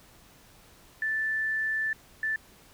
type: tone bursts at uneven times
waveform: sine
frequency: 1760 Hz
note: A6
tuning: in tune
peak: -26 dBFS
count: 2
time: 1.02-1.93 / 2.23-2.36 s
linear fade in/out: 2 ms
effects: pink hiss -56 dBFS RMS until 2.73 s